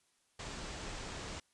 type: low-pass noise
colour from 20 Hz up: pink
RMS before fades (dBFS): -44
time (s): 0.39-1.4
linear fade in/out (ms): 5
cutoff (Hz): 8200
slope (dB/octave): 48
effects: white hiss -74 dBFS RMS until 1.53 s + resampled to 24000 Hz